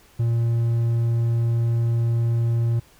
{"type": "tone", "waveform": "triangle", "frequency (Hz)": 116.54, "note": "A#2", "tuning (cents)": 0, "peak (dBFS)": -16, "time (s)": [0.19, 2.8], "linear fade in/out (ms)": 10, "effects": ["pink hiss -54 dBFS RMS until 2.99 s"]}